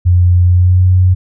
sine tone with pitch glide, 89 to 91.77 Hz, F2 to F#2, +33 to -14 cents, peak -5 dBFS, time 0.05-1.15 s, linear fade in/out 20 ms, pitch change +53 cents, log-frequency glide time 0.46-0.84 s, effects none

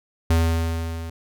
square tone with level ramp, 82.41 Hz, E2, in tune, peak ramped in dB -15 to -31 dBFS, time 0.3-1.1 s, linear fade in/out 5 ms, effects none

